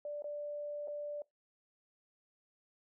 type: tone with dropouts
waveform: sine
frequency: 587.3 Hz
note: D5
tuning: in tune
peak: -38 dBFS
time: 0.05-1.22 s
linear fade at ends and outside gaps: 2 ms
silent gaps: 0.222-0.242 / 0.875-0.881 s
effects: noise-tail reverb RT60 0.2 s tail -24 dB re dry